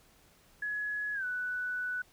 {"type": "tone with pitch glide", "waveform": "sine", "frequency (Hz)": [1688, 1486.6], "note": ["G#6", "F#6"], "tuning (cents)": [28, 8], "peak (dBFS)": -32, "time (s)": [0.62, 2.02], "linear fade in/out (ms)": 5, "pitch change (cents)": -220, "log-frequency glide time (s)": [1.14, 1.25], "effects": ["pink hiss -63 dBFS RMS until 2.12 s"]}